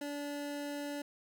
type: tone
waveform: 25% pulse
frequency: 288.7 Hz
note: D4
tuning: 30 cents flat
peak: -34 dBFS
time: 0.01-1.02 s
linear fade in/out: 5 ms
effects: none